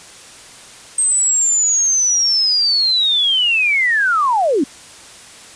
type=linear sweep; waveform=sine; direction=down; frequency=8372 to 246.9 Hz; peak=-12 dBFS; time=0.98-4.64 s; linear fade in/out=5 ms; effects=white hiss -39 dBFS RMS until 5.55 s + resampled to 22050 Hz